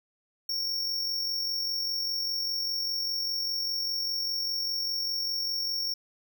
square tone with amplitude modulation, 5500 Hz, F8, 27 cents flat, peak -27 dBFS, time 0.49-5.94 s, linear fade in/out 5 ms, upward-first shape sine, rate 45 Hz, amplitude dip 35%, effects none

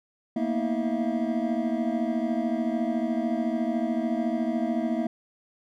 triangle tone cluster, 228.6 / 242.4 / 321 / 644 / 688 Hz, A#3 / B3 / E4 / E5 / F5, -34 / -32 / -46 / -41 / -26 cents, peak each -27 / -27 / -29 / -32 / -33 dBFS, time 0.36-5.07 s, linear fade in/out 5 ms, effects none

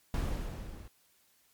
brown noise with level ramp, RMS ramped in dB -30 to -48 dBFS, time 0.14-0.88 s, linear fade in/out 2 ms, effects white hiss -68 dBFS RMS until 1.53 s + MP3 96 kbps

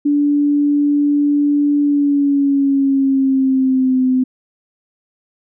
sine tone with pitch glide, 290 to 256.9 Hz, D4 to C4, -22 to -32 cents, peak -11 dBFS, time 0.05-4.24 s, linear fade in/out 10 ms, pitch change -210 cents, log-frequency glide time 1.81-4.03 s, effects none

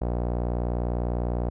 sawtooth tone with low-pass filter, 60 Hz, B1, 49 cents flat, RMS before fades -27 dBFS, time 0.01-1.5 s, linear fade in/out 10 ms, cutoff 700 Hz, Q 1.8, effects none

